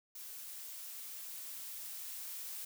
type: noise with level ramp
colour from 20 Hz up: blue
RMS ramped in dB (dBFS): -48 to -44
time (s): 0.15-2.65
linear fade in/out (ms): 5
effects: none